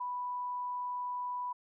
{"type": "tone", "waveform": "sine", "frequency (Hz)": 987.8, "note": "B5", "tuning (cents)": 0, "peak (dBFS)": -34, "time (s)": [0, 1.53], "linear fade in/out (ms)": 10, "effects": []}